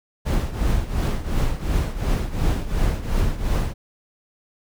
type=noise with tremolo; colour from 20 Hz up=brown; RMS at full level=-18 dBFS; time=0.25-3.74 s; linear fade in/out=20 ms; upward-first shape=triangle; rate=2.8 Hz; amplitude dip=80%; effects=none